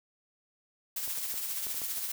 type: noise with tremolo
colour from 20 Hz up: blue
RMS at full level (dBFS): -33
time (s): 0.96-2.12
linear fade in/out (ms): 5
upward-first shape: triangle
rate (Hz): 15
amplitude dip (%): 45
type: clicks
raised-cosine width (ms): 1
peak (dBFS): -35 / -39 / -34 / -31 / -38 / -32 / -41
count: 7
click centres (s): 1.078 / 1.177 / 1.341 / 1.668 / 1.745 / 1.818 / 1.98
effects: none